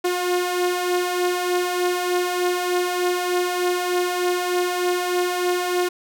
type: beating tone pair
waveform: sawtooth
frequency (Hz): 355.4 / 358.7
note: F4 / F4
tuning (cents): +30 / +46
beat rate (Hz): 3.3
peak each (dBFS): -23 / -17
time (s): 0.04-5.89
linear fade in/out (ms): 10
effects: none